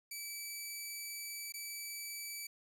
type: tone with dropouts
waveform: 10% pulse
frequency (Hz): 2305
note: D7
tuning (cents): -33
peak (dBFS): -33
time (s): 0.11-2.47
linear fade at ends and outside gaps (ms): 5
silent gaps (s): 1.523-1.539
effects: none